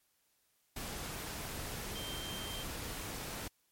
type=tone in noise; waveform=sine; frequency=3150 Hz; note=G7; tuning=8 cents sharp; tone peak=-44 dBFS; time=1.95-2.63 s; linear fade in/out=5 ms; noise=pink; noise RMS=-42 dBFS; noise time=0.76-3.48 s; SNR=-5 dB; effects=white hiss -75 dBFS RMS until 3.71 s + MP3 64 kbps